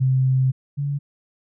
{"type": "tone pair in turn", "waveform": "sine", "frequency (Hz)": [130.81, 142.33], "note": ["C3", "C#3"], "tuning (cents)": [0, 46], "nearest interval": "minor second", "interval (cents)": 146, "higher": "second", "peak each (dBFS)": [-15, -21], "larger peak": "first", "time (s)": [[0, 0.52], [0.77, 0.99]], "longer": "first", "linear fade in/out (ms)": 20, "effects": []}